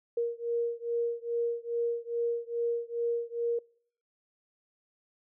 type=beating tone pair; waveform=sine; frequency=468.8 / 471.2 Hz; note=A#4 / A#4; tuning=+10 / +19 cents; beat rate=2.4 Hz; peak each=-31 / -32 dBFS; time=0.17-3.59 s; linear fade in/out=5 ms; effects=noise-tail reverb RT60 0.6 s tail -26 dB re dry